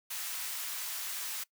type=high-pass noise; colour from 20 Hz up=white; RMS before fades=-38 dBFS; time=0.1-1.44 s; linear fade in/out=10 ms; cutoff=1000 Hz; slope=12 dB/octave; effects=noise-tail reverb RT60 0.1 s tail -21 dB re dry